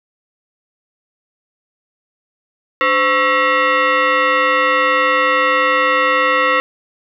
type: tone with frequency modulation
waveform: sine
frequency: 293.7 Hz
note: D4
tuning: in tune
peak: -11 dBFS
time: 2.81-6.6 s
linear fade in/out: 0 ms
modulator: 809 Hz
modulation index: 2.7
effects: none